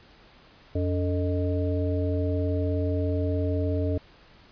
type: harmonic tone with a mistuned harmonic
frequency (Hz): 88.3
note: F2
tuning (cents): +20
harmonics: 1 / 3 / 5 / 7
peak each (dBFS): -25 / -30 / -32 / -33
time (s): 0.75-3.98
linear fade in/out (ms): 5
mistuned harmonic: 3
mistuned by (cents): +120
effects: pink hiss -54 dBFS RMS until 4.51 s + resampled to 11025 Hz